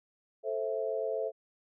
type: chord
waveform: sine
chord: A minor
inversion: none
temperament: just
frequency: 440 / 528 / 660 Hz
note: A4 / C5 / E5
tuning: 0 / +16 / +2 cents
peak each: -34 / -35 / -35 dBFS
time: 0.43-1.32 s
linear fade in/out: 50 ms
effects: none

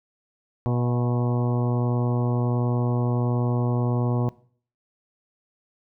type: harmonic tone with a mistuned harmonic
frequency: 121.4 Hz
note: B2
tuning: 29 cents flat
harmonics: 1 / 2 / 3 / 4 / 5 / 6 / 7 / 8 / 9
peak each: -22 / -28 / -32 / -34 / -36 / -38 / -39 / -40 / -41 dBFS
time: 0.66-4.29 s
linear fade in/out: 0 ms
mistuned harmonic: 5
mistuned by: +32 cents
effects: noise-tail reverb RT60 0.5 s tail -20 dB re dry

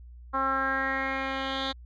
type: tone with low-pass filter sweep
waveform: 10% pulse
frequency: 268 Hz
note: C4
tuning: 42 cents sharp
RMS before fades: -29 dBFS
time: 0.33-1.73 s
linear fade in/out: 20 ms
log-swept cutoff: 1200 to 3700 Hz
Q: 5.1
effects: added 60 Hz sine -44 dBFS peak until 1.85 s

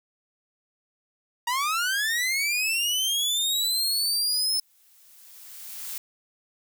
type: linear sweep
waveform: sawtooth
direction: up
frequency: 934 to 5274 Hz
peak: -20 dBFS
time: 1.47-4.6 s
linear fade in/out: 5 ms
type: noise with exponential growth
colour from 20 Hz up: blue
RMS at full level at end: -33 dBFS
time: 4.23-5.98 s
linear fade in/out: 2 ms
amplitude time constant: 380 ms
effects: none

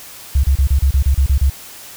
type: tone bursts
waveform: sine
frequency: 68 Hz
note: C#2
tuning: 33 cents flat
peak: -9 dBFS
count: 10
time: 0.35-1.498 s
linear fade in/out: 5 ms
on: 86 ms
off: 32 ms
effects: white hiss -36 dBFS RMS until 1.96 s

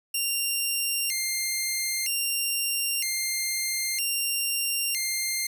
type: tone with vibrato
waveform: 10% pulse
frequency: 2419 Hz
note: D#7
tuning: 49 cents flat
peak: -17 dBFS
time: 0.14-5.47 s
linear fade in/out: 5 ms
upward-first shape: square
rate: 0.52 Hz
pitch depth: 240 cents each way
effects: none

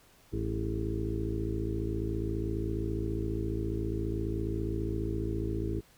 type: harmonic tone with a mistuned harmonic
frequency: 54.7 Hz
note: A1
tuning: 9 cents flat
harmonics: 1 / 2 / 3 / 4 / 5 / 6 / 7 / 8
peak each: -35 / -35 / -46 / -41 / -44 / -36 / -39 / -44 dBFS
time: 0.32-5.81 s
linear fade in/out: 20 ms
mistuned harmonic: 7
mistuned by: +63 cents
effects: pink hiss -61 dBFS RMS until 5.97 s

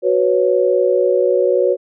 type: chord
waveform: sine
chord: F# suspended fourth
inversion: none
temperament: equal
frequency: 370 / 493.9 / 554.4 Hz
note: F#4 / B4 / C#5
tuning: 0 / 0 / 0 cents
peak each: -16 dBFS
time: 0.02-1.77 s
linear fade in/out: 50 ms
effects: none

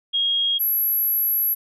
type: tone pair in turn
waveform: sine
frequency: 3268 / 11646 Hz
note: G#7 / F#9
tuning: -29 / -29 cents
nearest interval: octave + minor seventh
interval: 2200 cents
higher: second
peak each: -18 dBFS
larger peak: neither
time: 0.13-0.59 / 0.59-1.55 s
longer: second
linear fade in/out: 20 ms
effects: none

